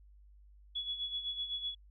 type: tone with tremolo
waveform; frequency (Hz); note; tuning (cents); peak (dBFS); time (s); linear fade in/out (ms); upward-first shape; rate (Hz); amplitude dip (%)
sine; 3386; G#7; +33; -33; 0.75-1.75; 10; sine; 7.9; 65
effects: added 50 Hz sine -56 dBFS peak until 1.9 s